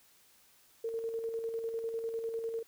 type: tone with tremolo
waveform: sine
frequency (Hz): 455.5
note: A#4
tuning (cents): -40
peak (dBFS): -32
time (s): 0.84-2.63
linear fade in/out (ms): 5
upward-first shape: square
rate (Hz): 10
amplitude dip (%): 40
effects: white hiss -64 dBFS RMS until 2.67 s